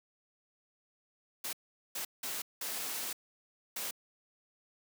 white noise bursts at uneven times, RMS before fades -38 dBFS, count 5, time 1.44-1.53 / 1.95-2.05 / 2.23-2.42 / 2.61-3.13 / 3.76-3.91 s, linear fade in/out 5 ms, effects high-pass 200 Hz 12 dB/octave

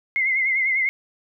sine tone with vibrato, 2100 Hz, C7, 6 cents sharp, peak -18 dBFS, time 0.16-0.89 s, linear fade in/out 0 ms, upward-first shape triangle, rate 10 Hz, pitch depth 81 cents each way, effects none

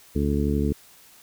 harmonic tone, 72 Hz, D2, 34 cents flat, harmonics 1 / 2 / 3 / 4 / 5 / 6, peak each -25 / -28 / -26 / -28 / -33 / -30 dBFS, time 0.15-0.73 s, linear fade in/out 10 ms, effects white hiss -52 dBFS RMS until 1.22 s

